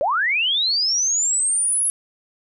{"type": "linear sweep", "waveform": "sine", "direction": "up", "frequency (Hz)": [514, 10820], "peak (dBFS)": -17, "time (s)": [0.01, 1.9], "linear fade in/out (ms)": 0, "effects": []}